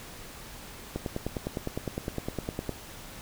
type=click train; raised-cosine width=2 ms; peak=-17 dBFS; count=18; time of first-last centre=0.96-2.693 s; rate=9.81 Hz; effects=pink hiss -45 dBFS RMS until 3.21 s